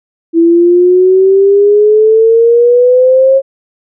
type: exponential sweep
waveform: sine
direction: up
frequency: 329.6 to 543 Hz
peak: -3 dBFS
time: 0.33-3.42 s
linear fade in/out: 50 ms
effects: none